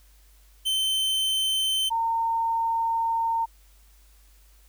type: tone pair in turn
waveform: 45% pulse / sine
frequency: 3087 / 913.3 Hz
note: G7 / A#5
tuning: -27 / -36 cents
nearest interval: octave + major sixth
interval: 2109 cents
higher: first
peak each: -22 dBFS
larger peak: neither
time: 0.65-1.9 / 1.9-3.46 s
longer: second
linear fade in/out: 20 ms
effects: added 50 Hz sine -53 dBFS peak until 4.68 s + white hiss -61 dBFS RMS until 4.68 s